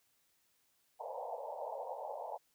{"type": "band-pass noise", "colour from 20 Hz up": "pink", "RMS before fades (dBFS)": -43, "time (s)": [0.99, 2.38], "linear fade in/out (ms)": 20, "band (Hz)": [480, 950], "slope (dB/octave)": 96, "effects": ["white hiss -75 dBFS RMS until 2.54 s"]}